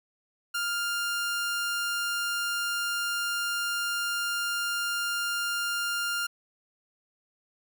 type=tone; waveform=sawtooth; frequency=1400 Hz; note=F6; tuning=4 cents sharp; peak=-24 dBFS; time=0.54-6.27 s; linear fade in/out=10 ms; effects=none